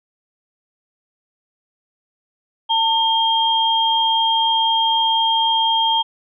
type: tone pair together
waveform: sine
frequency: 901 / 3211 Hz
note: A5 / G7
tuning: +41 / +41 cents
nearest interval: octave + minor seventh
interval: 2200 cents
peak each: -17 dBFS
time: 2.69-6.03 s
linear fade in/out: 20 ms
effects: none